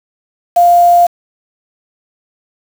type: tone with quantisation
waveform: sine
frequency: 698.5 Hz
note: F5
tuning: in tune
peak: -4 dBFS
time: 0.56-1.07 s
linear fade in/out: 10 ms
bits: 4
effects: none